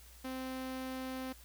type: tone with notch filter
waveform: sawtooth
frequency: 260 Hz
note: C4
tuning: 11 cents flat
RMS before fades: -41 dBFS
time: 0.24-1.33 s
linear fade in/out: 10 ms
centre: 7500 Hz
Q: 1.8
effects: added 60 Hz sine -56 dBFS peak until 1.44 s + white hiss -59 dBFS RMS until 1.44 s